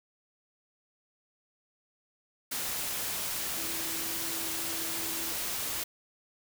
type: tone in noise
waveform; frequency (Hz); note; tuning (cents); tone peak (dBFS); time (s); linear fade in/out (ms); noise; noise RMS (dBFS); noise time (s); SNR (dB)
sine; 329.6; E4; 0; -44; 3.57-5.33; 10; white; -34; 2.51-5.84; -13
effects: none